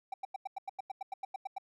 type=tone bursts; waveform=triangle; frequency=776 Hz; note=G5; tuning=18 cents flat; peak=-33 dBFS; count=14; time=0.12-1.583 s; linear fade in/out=5 ms; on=20 ms; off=91 ms; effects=none